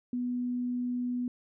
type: tone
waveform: sine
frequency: 246.3 Hz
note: B3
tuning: 5 cents flat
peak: -29 dBFS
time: 0.13-1.28 s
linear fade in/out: 2 ms
effects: none